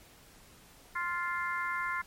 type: harmonic tone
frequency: 349.2 Hz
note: F4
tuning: in tune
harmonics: 3 / 4 / 5 / 6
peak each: -35 / -36 / -38 / -38 dBFS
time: 0.95-2.02 s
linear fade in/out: 10 ms
effects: pink hiss -57 dBFS RMS until 2.06 s + MP3 64 kbps